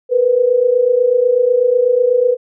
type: tone pair together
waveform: sine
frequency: 471.9 / 500 Hz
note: A#4 / B4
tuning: +21 / +21 cents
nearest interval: minor second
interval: 100 cents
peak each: -15 / -11 dBFS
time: 0.09-2.37 s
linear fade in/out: 50 ms
effects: none